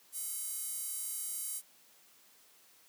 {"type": "tone with high-pass filter", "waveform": "square", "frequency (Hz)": 433.4, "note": "A4", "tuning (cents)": -26, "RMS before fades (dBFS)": -39, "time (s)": [0.12, 1.62], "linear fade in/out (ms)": 50, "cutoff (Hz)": 10000, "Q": 1.9, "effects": ["white hiss -63 dBFS RMS until 2.88 s", "high-pass 150 Hz 12 dB/octave"]}